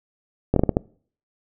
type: slowing click train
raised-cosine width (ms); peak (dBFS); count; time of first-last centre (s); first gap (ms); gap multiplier
2; -4; 6; 0.54-0.769; 23; 1.35
effects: noise-tail reverb RT60 0.5 s tail -24 dB re dry